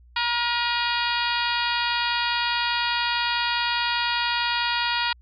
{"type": "harmonic tone with a mistuned harmonic", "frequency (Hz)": 475.2, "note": "A#4", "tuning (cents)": 33, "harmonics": [2, 3, 4, 5, 6, 7, 8, 9, 10], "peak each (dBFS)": [-27, -29, -30, -31, -32, -32, -33, -34, -34], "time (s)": [0.16, 5.13], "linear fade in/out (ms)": 5, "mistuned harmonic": 5, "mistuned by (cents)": 50, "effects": ["added 60 Hz sine -49 dBFS peak until 5.21 s"]}